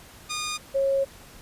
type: tone pair in turn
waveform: 10% pulse / sine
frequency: 1223 / 545.7 Hz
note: D#6 / C#5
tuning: -30 / -27 cents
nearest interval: octave + major second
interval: 1397 cents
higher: first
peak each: -20 dBFS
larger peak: neither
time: 0.29-0.58 / 0.74-1.05 s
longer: second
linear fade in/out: 20 ms
effects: pink hiss -48 dBFS RMS until 1.41 s + resampled to 32000 Hz